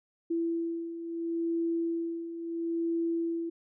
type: beating tone pair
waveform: sine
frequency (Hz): 333.5 / 334.24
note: E4 / E4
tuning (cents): +20 / +24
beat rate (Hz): 0.74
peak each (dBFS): -36 / -30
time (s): 0.3-3.5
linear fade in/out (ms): 10
effects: none